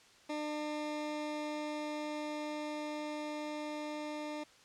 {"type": "tone with level ramp", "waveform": "20% pulse", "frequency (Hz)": 300.7, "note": "D4", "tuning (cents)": 41, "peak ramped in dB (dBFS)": [-31, -34], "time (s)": [0.29, 4.44], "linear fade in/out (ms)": 10, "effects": ["white hiss -61 dBFS RMS until 4.64 s", "low-pass 6000 Hz 12 dB/octave"]}